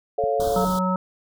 sine chord, A augmented, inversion none, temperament equal, 440 / 554.4 / 698.5 Hz, A4 / C#5 / E#5, 0 / 0 / 0 cents, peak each -24 dBFS, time 0.18-0.65 s, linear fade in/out 5 ms
clicks, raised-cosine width 5 ms, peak -23 dBFS, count 3, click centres 0.239 / 0.398 / 0.477 s
pink band-stop noise, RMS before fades -33 dBFS, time 0.4-0.79 s, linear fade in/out 2 ms, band 1500 to 3200 Hz, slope 96 dB/octave
harmonic tone, 185 Hz, F#3, in tune, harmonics 1 / 3 / 5 / 7, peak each -22 / -28 / -28 / -26 dBFS, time 0.56-0.96 s, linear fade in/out 2 ms
effects none

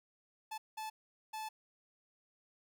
45% pulse tone bursts at uneven times, 870 Hz, A5, 20 cents flat, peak -40 dBFS, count 3, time 0.51-0.58 / 0.77-0.9 / 1.33-1.49 s, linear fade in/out 10 ms, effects none

